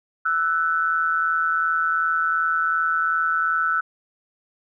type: tone pair together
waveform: sine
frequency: 1325 / 1487.7 Hz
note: E6 / F#6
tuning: +9 / +9 cents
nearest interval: major second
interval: 200 cents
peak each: -21 / -22 dBFS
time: 0.25-3.81 s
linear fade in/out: 10 ms
effects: none